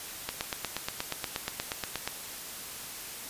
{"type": "click train", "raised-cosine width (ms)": 0.2, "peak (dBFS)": -13, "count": 16, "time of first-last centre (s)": [0.29, 2.076], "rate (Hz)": 8.4, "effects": ["white hiss -41 dBFS RMS until 3.29 s", "resampled to 32000 Hz"]}